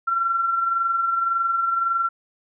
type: tone with amplitude modulation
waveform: sine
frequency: 1360 Hz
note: F6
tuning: 46 cents flat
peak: -17 dBFS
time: 0.07-2.09 s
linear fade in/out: 10 ms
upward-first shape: sine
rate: 21.8 Hz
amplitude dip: 45%
effects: none